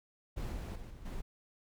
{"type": "noise with level steps", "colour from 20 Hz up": "brown", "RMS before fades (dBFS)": [-37, -39, -46, -50, -40], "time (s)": [0.36, 1.22], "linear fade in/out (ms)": 20, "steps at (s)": [0.52, 0.75, 0.9, 1.05], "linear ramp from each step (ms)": 10, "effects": []}